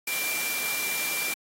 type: tone in noise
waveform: sine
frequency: 2362 Hz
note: D7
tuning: 9 cents sharp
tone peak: -30 dBFS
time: 0.07-1.34 s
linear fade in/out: 5 ms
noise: white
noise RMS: -31 dBFS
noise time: 0.07-1.34 s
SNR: -2 dB
effects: high-pass 200 Hz 12 dB/octave + AAC 48 kbps